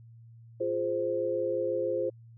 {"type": "chord", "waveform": "sine", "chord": "F minor", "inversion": "none", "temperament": "equal", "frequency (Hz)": [349.2, 415.3, 523.3], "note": ["F4", "Ab4", "C5"], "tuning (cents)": [0, 0, 0], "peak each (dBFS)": [-33, -34, -29], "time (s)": [0.6, 2.1], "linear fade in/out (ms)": 10, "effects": ["added 115 Hz sine -49 dBFS peak until 2.37 s"]}